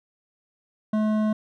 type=tone with hard clipping; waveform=sine; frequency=214.9 Hz; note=A3; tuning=41 cents flat; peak=-22 dBFS; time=0.93-1.33 s; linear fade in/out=5 ms; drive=11 dB; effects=none